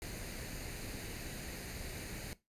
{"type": "noise with comb filter", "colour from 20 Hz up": "pink", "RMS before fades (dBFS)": -44, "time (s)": [0.02, 2.33], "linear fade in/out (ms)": 0, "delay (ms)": 0.45, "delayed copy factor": 0.55, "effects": ["noise-tail reverb RT60 0.2 s tail -17 dB re dry", "resampled to 32000 Hz"]}